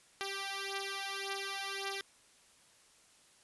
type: beating tone pair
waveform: 5% pulse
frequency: 392 / 393.8 Hz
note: G4 / G4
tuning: 0 / +8 cents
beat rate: 1.8 Hz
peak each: -29 dBFS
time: 0.21-2.01 s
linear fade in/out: 0 ms
effects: white hiss -64 dBFS RMS until 3.43 s + resampled to 24000 Hz